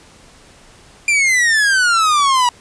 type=exponential sweep; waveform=45% pulse; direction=down; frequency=2403 to 959 Hz; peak=-11 dBFS; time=1.08-2.49 s; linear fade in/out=2 ms; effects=pink hiss -45 dBFS RMS until 2.6 s + resampled to 22050 Hz